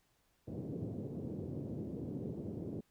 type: band-pass noise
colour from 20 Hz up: pink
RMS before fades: -42 dBFS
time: 0.47-2.81 s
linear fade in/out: 10 ms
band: 100 to 430 Hz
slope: 24 dB/octave
effects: pink hiss -75 dBFS RMS until 2.9 s